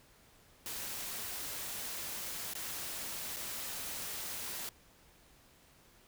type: noise with dropouts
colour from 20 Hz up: white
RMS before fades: -41 dBFS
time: 0.66-4.69 s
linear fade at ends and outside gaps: 1 ms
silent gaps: 2.536-2.552 / 3.363-3.368 s
effects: pink hiss -63 dBFS RMS until 6.07 s